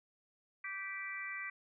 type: harmonic tone with a mistuned harmonic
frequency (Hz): 389.4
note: G4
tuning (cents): -12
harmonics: 3 / 4 / 5 / 6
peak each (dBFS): -49 / -48 / -42 / -45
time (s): 0.64-1.5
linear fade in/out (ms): 5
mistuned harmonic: 5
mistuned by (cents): +16
effects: none